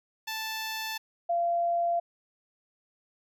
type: tone pair in turn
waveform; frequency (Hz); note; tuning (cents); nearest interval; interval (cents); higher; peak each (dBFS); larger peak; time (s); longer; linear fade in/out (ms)
10% pulse / sine; 880 / 687.4; A5 / F5; 0 / -28; major third; 428; first; -24; neither; 0.27-0.98 / 1.29-2; neither; 10
effects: none